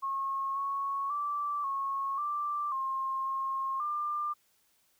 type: tone with pitch steps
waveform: sine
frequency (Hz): 1086 / 1105 / 1166 / 1095 / 1177 / 1066 / 1073 / 1194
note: C#6 / C#6 / D6 / C#6 / D6 / C6 / C6 / D6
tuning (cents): -36 / -6 / -13 / -22 / +3 / +32 / +43 / +28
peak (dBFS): -30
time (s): 0.02-4.34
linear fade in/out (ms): 20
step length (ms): 540
effects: white hiss -70 dBFS RMS until 4.99 s